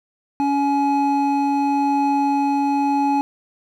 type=tone pair together; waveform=triangle; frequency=281.3 / 843 Hz; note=C#4 / G#5; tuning=+26 / +26 cents; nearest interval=octave + perfect fifth; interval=1900 cents; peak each=-17 dBFS; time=0.4-3.21 s; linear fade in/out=0 ms; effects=none